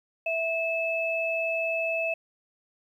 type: tone pair together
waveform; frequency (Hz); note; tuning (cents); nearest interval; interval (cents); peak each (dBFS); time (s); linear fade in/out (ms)
sine; 656.7 / 2608; E5 / E7; -7 / -19; 2 octaves; 2388; -28; 0.26-2.14; 5
effects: 10-bit